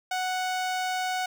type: tone with notch filter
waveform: sawtooth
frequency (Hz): 740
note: F#5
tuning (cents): 0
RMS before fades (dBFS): -29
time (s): 0.11-1.26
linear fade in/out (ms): 5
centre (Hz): 12000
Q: 1.1
effects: none